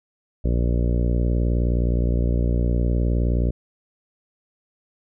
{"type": "harmonic tone", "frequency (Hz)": 59.4, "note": "A#1", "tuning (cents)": 33, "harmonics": [1, 2, 3, 4, 5, 6, 7, 8, 9, 10], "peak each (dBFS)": [-19, -25, -29, -31, -33, -35, -36, -37, -38, -39], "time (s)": [0.44, 3.51], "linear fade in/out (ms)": 10, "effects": []}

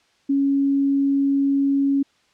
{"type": "tone", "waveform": "sine", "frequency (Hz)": 277.2, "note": "C#4", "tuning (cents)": 0, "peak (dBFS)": -16, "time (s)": [0.29, 2.03], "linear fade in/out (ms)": 10, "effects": ["white hiss -61 dBFS RMS until 2.33 s", "low-pass 5000 Hz 12 dB/octave"]}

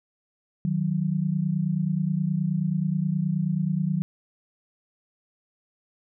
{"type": "tone pair together", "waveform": "sine", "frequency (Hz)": [155.56, 184.99], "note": ["D#3", "F#3"], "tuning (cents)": [0, 0], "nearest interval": "minor third", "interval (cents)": 300, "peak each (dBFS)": -25, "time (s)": [0.65, 4.02], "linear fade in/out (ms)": 0, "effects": []}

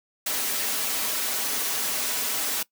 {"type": "noise with comb filter", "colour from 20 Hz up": "white", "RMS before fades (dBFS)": -27, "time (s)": [0.26, 2.63], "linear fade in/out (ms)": 5, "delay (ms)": 5.7, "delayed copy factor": -0.55, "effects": ["noise-tail reverb RT60 0.1 s tail -21 dB re dry", "high-pass 200 Hz 12 dB/octave"]}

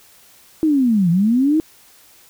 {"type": "linear two-way sweep", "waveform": "sine", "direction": "down then up", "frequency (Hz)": [324.2, 163.5, 324.2], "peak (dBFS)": -12, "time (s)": [0.63, 1.6], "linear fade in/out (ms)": 0, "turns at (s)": 1.1, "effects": ["white hiss -49 dBFS RMS until 2.29 s"]}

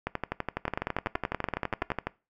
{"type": "two click trains", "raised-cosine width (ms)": 0.5, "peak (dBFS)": [-14, -13], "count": [25, 14], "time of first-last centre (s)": [[0.07, 2.07], [0.68, 1.918]], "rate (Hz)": [12, 10.5], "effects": ["noise-tail reverb RT60 0.3 s tail -21 dB re dry"]}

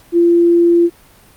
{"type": "tone", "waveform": "sine", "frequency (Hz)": 342.7, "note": "F4", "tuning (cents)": -33, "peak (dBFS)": -7, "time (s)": [0.12, 0.9], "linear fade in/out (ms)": 50, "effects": ["pink hiss -46 dBFS RMS until 1.36 s", "Opus 48 kbps"]}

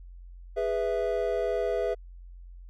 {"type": "chord", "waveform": "triangle", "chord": "E major", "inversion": "first", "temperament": "just", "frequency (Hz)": [412, 494.4, 659.3], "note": ["G#4", "B4", "E5"], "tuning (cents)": [-14, 2, 0], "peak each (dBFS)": -28, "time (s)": [0.56, 1.95], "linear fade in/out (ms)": 20, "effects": ["added 44 Hz sine -43 dBFS peak until 2.69 s"]}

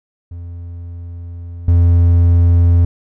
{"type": "tone with level steps", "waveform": "triangle", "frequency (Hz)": 86.1, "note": "F2", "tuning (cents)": -24, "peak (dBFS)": [-24, -5], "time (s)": [0.31, 2.85], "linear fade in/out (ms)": 5, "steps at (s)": 1.68, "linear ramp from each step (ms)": 2, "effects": []}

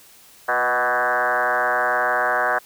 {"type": "tone with frequency modulation", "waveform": "sine", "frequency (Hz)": 1126, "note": "C#6", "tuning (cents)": 27, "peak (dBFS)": -17, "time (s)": [0.48, 2.59], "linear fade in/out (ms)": 10, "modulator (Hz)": 127, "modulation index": 4.6, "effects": ["white hiss -49 dBFS RMS until 2.65 s"]}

